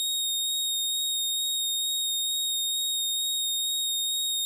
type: tone with vibrato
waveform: sawtooth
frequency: 3725 Hz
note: A#7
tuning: 2 cents flat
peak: -23 dBFS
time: 0-4.45 s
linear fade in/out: 0 ms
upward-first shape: sine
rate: 2.2 Hz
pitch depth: 11 cents each way
effects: none